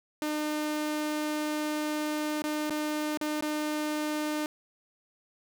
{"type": "tone with dropouts", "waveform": "sawtooth", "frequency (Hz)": 302.8, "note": "D#4", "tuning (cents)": -47, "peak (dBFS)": -25, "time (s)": [0.22, 4.46], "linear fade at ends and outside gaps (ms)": 1, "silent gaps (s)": [[2.421, 2.44], [2.697, 2.705], [3.174, 3.212], [3.409, 3.424]], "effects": []}